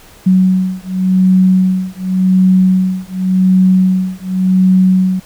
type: beating tone pair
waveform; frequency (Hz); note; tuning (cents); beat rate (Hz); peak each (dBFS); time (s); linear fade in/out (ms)
sine; 185.8 / 186.69; F#3 / F#3; +7 / +16; 0.89; -11; 0.26-5.2; 10
effects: pink hiss -41 dBFS RMS until 5.25 s